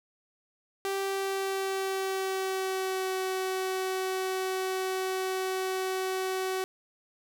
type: tone with pitch glide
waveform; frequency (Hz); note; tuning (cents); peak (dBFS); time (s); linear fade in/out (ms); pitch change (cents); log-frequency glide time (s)
sawtooth; 390.5 to 376.5; G4 to F#4; -7 to +30; -25; 0.85-6.64; 0; -63; 1-3.14
effects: none